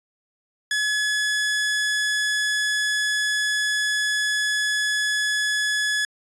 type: tone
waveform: sawtooth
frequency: 1700 Hz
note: G#6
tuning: 40 cents sharp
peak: -17 dBFS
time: 0.71-6.05 s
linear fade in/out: 2 ms
effects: resampled to 22050 Hz